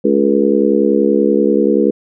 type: harmonic tone with a mistuned harmonic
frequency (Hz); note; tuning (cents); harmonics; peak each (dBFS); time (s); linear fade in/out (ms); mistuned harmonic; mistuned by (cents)
70.5; C#2; +30; 3 / 4 / 5 / 6 / 7; -16 / -16 / -16 / -16 / -16; 0.04-1.91; 10; 7; -35
effects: none